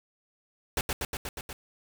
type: noise with echo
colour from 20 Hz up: pink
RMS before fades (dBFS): -28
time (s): 0.77-0.81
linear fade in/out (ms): 2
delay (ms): 120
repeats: 6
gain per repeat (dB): -2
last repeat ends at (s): 1.53
effects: none